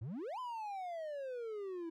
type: exponential two-way sweep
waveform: triangle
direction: up then down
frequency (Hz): 98 to 1032 to 324.1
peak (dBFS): -38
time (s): 0.01-1.9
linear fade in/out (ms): 10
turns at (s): 0.39
effects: none